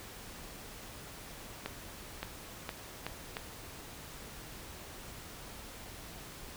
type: accelerating click train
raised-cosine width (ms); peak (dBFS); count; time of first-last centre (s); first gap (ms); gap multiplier
0.3; -20; 5; 1.66-3.369; 570; 0.81
effects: pink hiss -48 dBFS RMS until 6.56 s